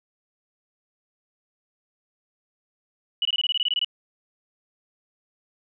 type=tone bursts; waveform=sine; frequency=2944 Hz; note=F#7; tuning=9 cents flat; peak=-20 dBFS; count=12; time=3.22-3.846 s; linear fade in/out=2 ms; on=32 ms; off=22 ms; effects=none

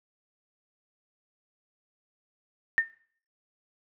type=tone with exponential decay; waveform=sine; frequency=1818 Hz; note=A#6; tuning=44 cents flat; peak=-16 dBFS; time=2.78-2.9 s; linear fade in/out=0 ms; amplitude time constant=26 ms; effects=noise-tail reverb RT60 0.5 s tail -19 dB re dry

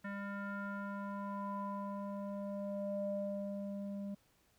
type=tone with low-pass filter sweep; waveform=square; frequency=200.2 Hz; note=G3; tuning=37 cents sharp; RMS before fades=-41 dBFS; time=0.04-4.15 s; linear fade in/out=10 ms; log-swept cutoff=1700 to 420 Hz; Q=5.5; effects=pink hiss -72 dBFS RMS until 4.58 s

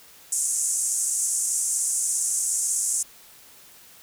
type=band-pass noise; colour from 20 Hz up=white; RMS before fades=-25 dBFS; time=0.32-3.03 s; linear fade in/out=5 ms; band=6500 to 9700 Hz; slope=48 dB/octave; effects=white hiss -50 dBFS RMS until 4.02 s

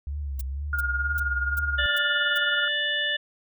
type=tone with vibrato; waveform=sine; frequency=69.3 Hz; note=C#2; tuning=in tune; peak=-28 dBFS; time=0.07-1.86 s; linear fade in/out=0 ms; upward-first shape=triangle; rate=2.1 Hz; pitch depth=120 cents each way
type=noise bursts; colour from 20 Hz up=violet; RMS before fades=-36 dBFS; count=6; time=0.39-2.378 s; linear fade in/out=5 ms; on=23 ms; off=370 ms
type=tone with tremolo; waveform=sine; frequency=1421 Hz; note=F6; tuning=30 cents sharp; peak=-22 dBFS; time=0.73-2.68 s; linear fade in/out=2 ms; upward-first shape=sine; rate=19 Hz; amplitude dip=60%
type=harmonic tone; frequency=587.3 Hz; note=D5; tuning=in tune; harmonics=1 / 3 / 5 / 6; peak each=-36 / -26 / -29 / -30 dBFS; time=1.78-3.17 s; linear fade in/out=10 ms
effects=none

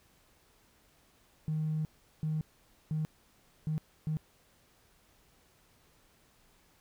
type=tone bursts at uneven times; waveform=triangle; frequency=155.56 Hz; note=D#3; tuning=in tune; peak=-26 dBFS; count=5; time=1.48-1.85 / 2.23-2.41 / 2.91-3.05 / 3.67-3.78 / 4.07-4.17 s; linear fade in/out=0 ms; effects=tanh soft clip ceiling -27 dBFS + pink hiss -66 dBFS RMS until 6.8 s

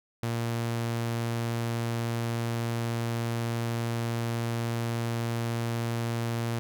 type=tone; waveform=sawtooth; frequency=116.54 Hz; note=A#2; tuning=in tune; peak=-24 dBFS; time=0.23-6.59 s; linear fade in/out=0 ms; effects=none

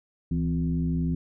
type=tone with frequency modulation; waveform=sine; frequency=165.3 Hz; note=E3; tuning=5 cents sharp; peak=-23 dBFS; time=0.31-1.15 s; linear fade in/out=5 ms; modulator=92.1 Hz; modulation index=1; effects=none

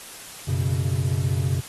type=chord; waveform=triangle; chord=F# suspended fourth; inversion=none; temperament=equal; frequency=92.5 / 123.47 / 138.59 Hz; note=F#2 / B2 / C#3; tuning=0 / 0 / 0 cents; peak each=-23 dBFS; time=0.47-1.61 s; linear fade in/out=20 ms; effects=white hiss -40 dBFS RMS until 1.68 s + AAC 32 kbps

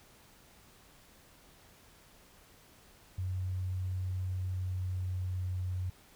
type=tone with pitch glide; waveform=sine; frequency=92.5 to 91.6 Hz; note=F#2 to F#2; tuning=0 to -17 cents; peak=-32 dBFS; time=3.18-5.9 s; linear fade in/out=5 ms; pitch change=-17 cents; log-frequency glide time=4.38-5.53 s; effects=pink hiss -60 dBFS RMS until 6.15 s

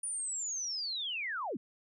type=linear sweep; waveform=sine; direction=down; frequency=9600 to 174.61 Hz; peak=-34 dBFS; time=0.03-1.57 s; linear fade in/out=5 ms; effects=none

